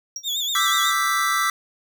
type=tone with exponential decay; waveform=triangle; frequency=5650 Hz; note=F8; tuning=19 cents sharp; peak=-23 dBFS; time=0.16-0.27 s; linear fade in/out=2 ms; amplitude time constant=22 ms
type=tone with vibrato; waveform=35% pulse; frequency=3520 Hz; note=A7; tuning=in tune; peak=-21 dBFS; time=0.23-0.94 s; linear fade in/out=50 ms; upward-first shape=sine; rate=8.1 Hz; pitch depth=90 cents each way
type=chord; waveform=square; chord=E minor seventh; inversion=third; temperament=equal; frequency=1174.7 / 1318.5 / 1568 / 1975.5 Hz; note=D6 / E6 / G6 / B6; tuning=0 / 0 / 0 / 0 cents; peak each=-25 / -24 / -30 / -25 dBFS; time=0.55-1.5 s; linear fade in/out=2 ms
effects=none